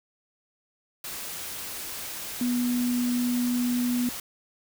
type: tone in noise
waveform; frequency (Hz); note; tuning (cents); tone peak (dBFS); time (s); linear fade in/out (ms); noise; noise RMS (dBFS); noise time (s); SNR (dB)
sine; 244.8; B3; -15; -23; 2.41-4.09; 2; white; -36; 1.04-4.2; +10
effects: none